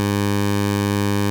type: tone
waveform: 15% pulse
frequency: 101.3 Hz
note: G#2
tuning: 43 cents flat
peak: -11 dBFS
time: 0-1.3 s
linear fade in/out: 0 ms
effects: none